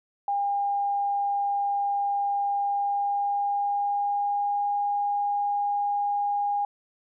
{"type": "tone with pitch glide", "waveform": "sine", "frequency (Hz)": [806, 814.9], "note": ["G5", "G#5"], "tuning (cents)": [48, -33], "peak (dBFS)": -23, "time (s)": [0.28, 6.65], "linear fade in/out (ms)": 2, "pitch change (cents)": 19, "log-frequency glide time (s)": [2.59, 4.67], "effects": []}